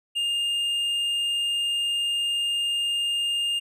sine tone with tanh clipping, 2817 Hz, F7, 14 cents sharp, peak -24 dBFS, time 0.15-3.6 s, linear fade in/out 20 ms, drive 6 dB, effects none

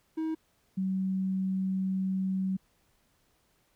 triangle / sine tone pair in turn, 318.6 / 189.56 Hz, D#4 / F#3, +41 / +42 cents, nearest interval major sixth, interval 899 cents, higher first, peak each -27 dBFS, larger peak neither, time 0.17-0.35 / 0.77-2.57 s, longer second, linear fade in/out 10 ms, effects pink hiss -70 dBFS RMS until 3.75 s

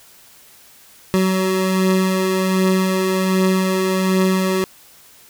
25% pulse beating tone pair, 186.8 / 188.1 Hz, F#3 / F#3, +17 / +29 cents, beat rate 1.3 Hz, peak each -20 / -12 dBFS, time 1.14-4.64 s, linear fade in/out 0 ms, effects white hiss -47 dBFS RMS until 5.29 s

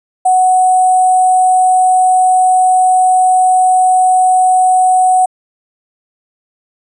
sine tone with sample-and-hold, 740 Hz, F#5, in tune, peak -6 dBFS, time 0.25-5.26 s, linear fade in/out 10 ms, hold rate 8820 Hz, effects resampled to 24000 Hz

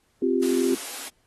sine chord, C suspended fourth, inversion none, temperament equal, 261.6 / 349.2 / 392 Hz, C4 / F4 / G4, 0 / 0 / 0 cents, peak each -24 dBFS, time 0.22-0.75 s, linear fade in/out 5 ms
white high-pass noise, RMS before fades -35 dBFS, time 0.42-1.09 s, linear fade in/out 10 ms, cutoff 240 Hz, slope 96 dB/octave
effects pink hiss -67 dBFS RMS until 1.26 s + AAC 32 kbps

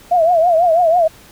sine tone with vibrato, 678 Hz, E5, 49 cents sharp, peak -9 dBFS, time 0.11-1.08 s, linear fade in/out 10 ms, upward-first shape triangle, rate 6.1 Hz, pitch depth 140 cents each way, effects pink hiss -43 dBFS RMS until 1.31 s

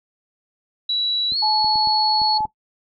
sine tone with pitch glide, 3921 to 4376 Hz, B7 to C#8, -13 to -23 cents, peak -19 dBFS, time 0.89-2.38 s, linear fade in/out 5 ms, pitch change +190 cents, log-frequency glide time 1.3-1.37 s
clicks, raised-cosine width 3 ms, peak -25 dBFS, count 7, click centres 1.322 / 1.645 / 1.757 / 1.873 / 2.217 / 2.406 / 2.453 s
sine tone, 859 Hz, A5, 42 cents flat, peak -19 dBFS, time 1.42-2.46 s, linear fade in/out 10 ms
effects noise-tail reverb RT60 0.1 s tail -17 dB re dry

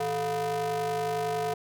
square ring-modulated tone, 136.9 Hz, C#3, 21 cents flat, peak -25 dBFS, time 0-1.54 s, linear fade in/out 5 ms, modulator 573 Hz, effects none

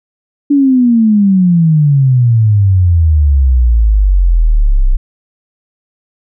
sine exponential sweep, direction down, 290.6 to 30.78 Hz, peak -5 dBFS, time 0.5-4.97 s, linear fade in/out 10 ms, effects none

